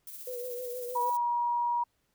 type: noise with tremolo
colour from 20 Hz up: violet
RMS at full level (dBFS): -42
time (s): 0.07-1.17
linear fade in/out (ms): 2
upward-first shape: triangle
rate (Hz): 16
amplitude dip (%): 45
type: tone with vibrato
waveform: sine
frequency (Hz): 492.6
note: B4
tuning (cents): -5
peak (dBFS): -35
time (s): 0.27-1.1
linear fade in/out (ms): 5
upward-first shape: triangle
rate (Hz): 6.4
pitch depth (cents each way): 53
type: tone with pitch glide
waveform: sine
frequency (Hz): 966 to 955.5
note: B5 to A#5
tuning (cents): -39 to +43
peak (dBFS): -26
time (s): 0.95-1.84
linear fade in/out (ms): 10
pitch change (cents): -18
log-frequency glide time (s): 1.11-1.21
effects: pink hiss -75 dBFS RMS until 2.14 s